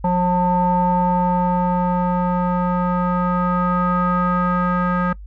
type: tone with low-pass filter sweep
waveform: square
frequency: 178.9 Hz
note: F3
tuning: 42 cents sharp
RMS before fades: -18 dBFS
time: 0.04-5.13 s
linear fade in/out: 5 ms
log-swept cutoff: 840 to 1400 Hz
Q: 6.2
effects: noise-tail reverb RT60 0.1 s tail -23 dB re dry + added 50 Hz sine -33 dBFS peak until 5.26 s